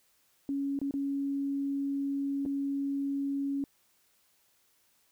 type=tone with dropouts; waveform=sine; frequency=278.3 Hz; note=C#4; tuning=7 cents sharp; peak=-29 dBFS; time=0.49-3.64 s; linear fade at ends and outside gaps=1 ms; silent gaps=0.79-0.815 / 0.91-0.939 / 2.453-2.46 s; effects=white hiss -69 dBFS RMS until 5.11 s